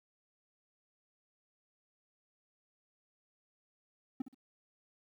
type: tone with echo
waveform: triangle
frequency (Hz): 260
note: C4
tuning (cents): -11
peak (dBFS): -30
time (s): 4.2-4.22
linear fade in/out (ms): 5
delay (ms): 63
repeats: 2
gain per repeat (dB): -12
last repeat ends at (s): 4.346
effects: 12-bit

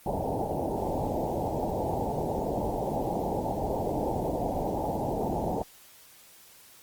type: low-pass noise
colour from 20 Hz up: white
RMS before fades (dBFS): -30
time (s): 0.06-5.62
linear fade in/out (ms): 2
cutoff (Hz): 890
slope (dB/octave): 96
effects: white hiss -54 dBFS RMS until 6.82 s + Opus 24 kbps

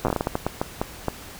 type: slowing click train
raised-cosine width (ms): 1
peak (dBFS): -8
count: 14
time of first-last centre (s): 0.05-1.083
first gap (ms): 8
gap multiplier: 1.34
effects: pink hiss -41 dBFS RMS until 1.39 s

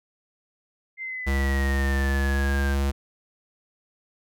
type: exponential sweep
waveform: sine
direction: down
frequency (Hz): 2093 to 1568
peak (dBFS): -30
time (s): 0.97-2.76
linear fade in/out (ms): 50
type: tone with pitch glide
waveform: square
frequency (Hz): 68.3 to 69.25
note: C#2 to C#2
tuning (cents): -25 to -1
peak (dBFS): -22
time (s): 1.26-2.92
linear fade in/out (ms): 20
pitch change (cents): +24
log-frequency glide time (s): 2.04-2.55
effects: none

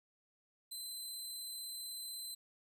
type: tone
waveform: 20% pulse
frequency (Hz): 4059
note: B7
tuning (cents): +47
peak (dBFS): -37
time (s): 0.71-2.35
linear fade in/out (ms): 10
effects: none

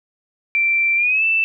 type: tone with pitch glide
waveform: sine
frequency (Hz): 2349 to 2652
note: D7 to E7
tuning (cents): 0 to +10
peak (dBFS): -14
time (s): 0.55-1.44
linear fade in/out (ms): 0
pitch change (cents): +210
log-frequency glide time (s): 0.96-1.24
effects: none

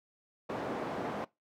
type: band-pass noise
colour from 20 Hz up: white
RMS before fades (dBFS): -37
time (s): 0.49-1.25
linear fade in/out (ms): 10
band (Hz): 180 to 720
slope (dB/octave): 12
effects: noise-tail reverb RT60 0.2 s tail -21 dB re dry

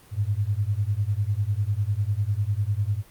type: beating tone pair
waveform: sine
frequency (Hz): 98 / 108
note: G2 / A2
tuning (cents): 0 / -32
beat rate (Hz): 10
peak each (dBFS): -25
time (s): 0.11-3.03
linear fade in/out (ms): 50
effects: pink hiss -53 dBFS RMS until 3.1 s + Opus 32 kbps

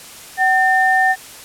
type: tone pair together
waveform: sine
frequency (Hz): 756.8 / 1800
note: F#5 / A6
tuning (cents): +39 / +39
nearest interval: octave + minor third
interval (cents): 1500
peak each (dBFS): -14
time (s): 0.37-1.16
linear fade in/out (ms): 50
effects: white hiss -37 dBFS RMS until 1.44 s + low-pass 12000 Hz 12 dB/octave

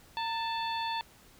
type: harmonic tone with a mistuned harmonic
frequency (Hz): 880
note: A5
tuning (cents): 0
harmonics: 1 / 2 / 3 / 4 / 5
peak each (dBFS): -32 / -42 / -42 / -40 / -43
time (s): 0.17-1.01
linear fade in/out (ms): 0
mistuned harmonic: 1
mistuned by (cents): +67
effects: pink hiss -58 dBFS RMS until 1.39 s

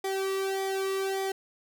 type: tone with flanger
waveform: sawtooth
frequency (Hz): 386.4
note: G4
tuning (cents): -25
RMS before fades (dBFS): -30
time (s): 0.04-1.32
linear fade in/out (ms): 5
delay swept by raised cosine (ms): 0.72 to 1.23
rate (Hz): 1.7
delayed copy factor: -0.95
effects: none

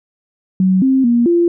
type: tone with pitch steps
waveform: sine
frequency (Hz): 187.3 / 264.7 / 237.4 / 343.9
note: F#3 / C4 / A#3 / F4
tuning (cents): +21 / +20 / +32 / -27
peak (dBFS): -9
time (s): 0.6-1.48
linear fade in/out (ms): 2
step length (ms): 220
effects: none

